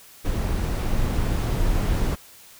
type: noise with level ramp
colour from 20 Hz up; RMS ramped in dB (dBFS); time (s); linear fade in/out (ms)
brown; -24 to -21; 0.24-2.16; 20
effects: white hiss -48 dBFS RMS until 2.59 s